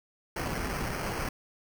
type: noise with sample-and-hold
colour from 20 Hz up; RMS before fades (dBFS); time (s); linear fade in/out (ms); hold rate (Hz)
pink; -33; 0.36-1.29; 5; 3675
effects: none